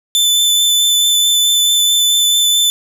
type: tone with vibrato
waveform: sawtooth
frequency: 3520 Hz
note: A7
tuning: in tune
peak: -7 dBFS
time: 0.15-2.7 s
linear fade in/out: 0 ms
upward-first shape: triangle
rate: 4.6 Hz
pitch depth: 13 cents each way
effects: none